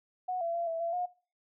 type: tone with pitch steps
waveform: sine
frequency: 734 / 675 / 683 / 659 / 676 / 717 Hz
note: F#5 / E5 / F5 / E5 / E5 / F5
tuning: -14 / +41 / -39 / -1 / +43 / +45 cents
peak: -30 dBFS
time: 0.28-1.06 s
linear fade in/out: 10 ms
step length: 130 ms
effects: noise-tail reverb RT60 0.4 s tail -22 dB re dry